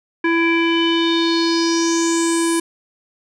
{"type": "tone with low-pass filter sweep", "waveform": "square", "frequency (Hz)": 333.2, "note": "E4", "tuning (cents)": 19, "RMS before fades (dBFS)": -17, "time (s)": [0.24, 2.6], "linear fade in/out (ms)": 5, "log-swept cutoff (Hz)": [2000, 10000], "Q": 5.5, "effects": []}